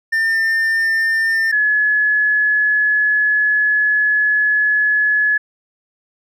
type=tone pair in turn; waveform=triangle / sine; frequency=1801 / 1702.4 Hz; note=A6 / G#6; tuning=+40 / +42 cents; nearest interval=minor second; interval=98 cents; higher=first; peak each=-12 dBFS; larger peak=neither; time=0.12-1.52 / 1.52-5.38 s; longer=second; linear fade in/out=10 ms; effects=none